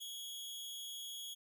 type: tone with amplitude modulation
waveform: sawtooth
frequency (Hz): 3322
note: G#7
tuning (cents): 0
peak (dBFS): -38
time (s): 0-1.35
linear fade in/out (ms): 20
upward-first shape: sine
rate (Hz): 253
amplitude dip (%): 60
effects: none